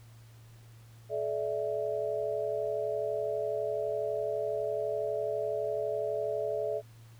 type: chord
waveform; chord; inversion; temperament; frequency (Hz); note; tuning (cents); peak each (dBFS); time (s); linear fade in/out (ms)
sine; A suspended fourth; none; equal with one note detuned; 429.5 / 587.3 / 659.3; A4 / D5 / E5; -42 / 0 / 0; -34; 1.09-6.82; 50
effects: added 114 Hz sine -51 dBFS peak until 7.19 s + pink hiss -62 dBFS RMS until 7.19 s